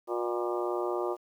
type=harmonic tone with a mistuned harmonic; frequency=119.6 Hz; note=A#2; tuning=45 cents sharp; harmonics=3 / 4 / 5 / 6 / 7 / 8 / 9 / 10; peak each=-31 / -37 / -36 / -41 / -40 / -41 / -43 / -40 dBFS; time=0.07-1.17 s; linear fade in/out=50 ms; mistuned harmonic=7; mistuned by=-50 cents; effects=10-bit